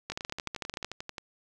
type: two click trains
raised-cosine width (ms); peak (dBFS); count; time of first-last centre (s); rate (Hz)
0.2; -16 / -20; 11 / 13; 0.1-0.846 / 0.12-1.182; 13.4 / 11.3
effects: none